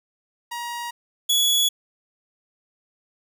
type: tone pair in turn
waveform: sawtooth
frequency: 950 / 3385 Hz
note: A#5 / G#7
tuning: +33 / +32 cents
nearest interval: octave + minor seventh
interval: 2199 cents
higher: second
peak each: -25 / -14 dBFS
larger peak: second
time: 0.51-0.91 / 1.29-1.69 s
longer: neither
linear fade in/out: 10 ms
effects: none